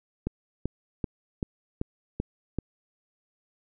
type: click train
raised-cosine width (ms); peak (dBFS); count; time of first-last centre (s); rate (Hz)
3; -15; 7; 0.27-2.587; 2.59
effects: none